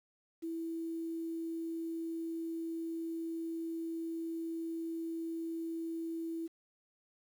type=tone with quantisation; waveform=sine; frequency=329.6 Hz; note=E4; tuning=in tune; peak=-36 dBFS; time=0.42-6.48 s; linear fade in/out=20 ms; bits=10; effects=none